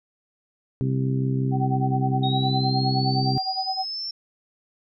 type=harmonic tone; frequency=65.7 Hz; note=C2; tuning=8 cents sharp; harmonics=2 / 3 / 4 / 5 / 6; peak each=-22 / -31 / -28 / -38 / -33 dBFS; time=0.81-3.38 s; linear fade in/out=0 ms
type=tone with tremolo; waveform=sine; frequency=763 Hz; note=G5; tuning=47 cents flat; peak=-22 dBFS; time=1.51-3.86 s; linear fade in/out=50 ms; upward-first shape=sine; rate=9.7 Hz; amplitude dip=95%
type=linear sweep; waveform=sine; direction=up; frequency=3729 to 5410 Hz; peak=-28 dBFS; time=2.23-4.11 s; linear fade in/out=5 ms
effects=none